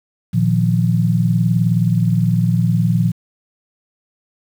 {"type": "chord", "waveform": "sine", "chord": "Bb suspended fourth", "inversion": "none", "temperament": "just", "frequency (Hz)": [116.54, 155.39, 174.81], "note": ["Bb2", "Eb3", "F3"], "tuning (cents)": [0, -2, 2], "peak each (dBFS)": [-16, -19, -16], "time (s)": [0.33, 3.12], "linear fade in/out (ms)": 20, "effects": ["7-bit"]}